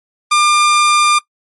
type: tone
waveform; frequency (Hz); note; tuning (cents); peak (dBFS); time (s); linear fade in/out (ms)
sawtooth; 1198; D6; +34; -5; 0.31-1.19; 10
effects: noise-tail reverb RT60 0.1 s tail -21 dB re dry + MP3 48 kbps